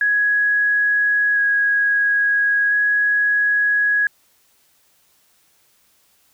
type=tone with vibrato; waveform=sine; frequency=1661.2 Hz; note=G#6; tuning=in tune; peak=-14 dBFS; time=0.01-4.07 s; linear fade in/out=2 ms; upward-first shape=square; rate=0.37 Hz; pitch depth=8 cents each way; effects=white hiss -59 dBFS RMS until 6.33 s